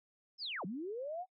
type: linear two-way sweep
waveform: sine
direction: down then up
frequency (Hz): 5380 to 164.81 to 760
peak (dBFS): -38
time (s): 0.38-1.26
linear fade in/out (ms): 50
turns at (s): 0.65
effects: noise-tail reverb RT60 0.1 s tail -23 dB re dry